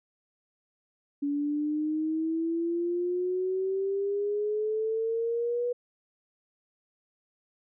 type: exponential sweep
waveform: sine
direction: up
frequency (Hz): 283.9 to 489.2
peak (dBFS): -26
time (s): 1.22-5.73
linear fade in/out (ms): 10
effects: none